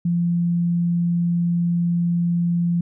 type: tone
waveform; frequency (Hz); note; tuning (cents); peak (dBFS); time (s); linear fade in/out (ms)
sine; 172.2; F3; -24; -17; 0.05-2.81; 5
effects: none